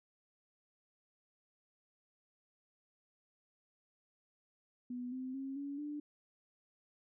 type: tone with pitch steps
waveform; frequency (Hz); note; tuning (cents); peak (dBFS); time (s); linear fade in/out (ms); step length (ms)
sine; 246.9 / 258.1 / 269.9 / 282.1 / 295; B3 / C4 / C#4 / C#4 / D4; 0 / -23 / -46 / +30 / +8; -39; 4.9-6; 5; 220
effects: none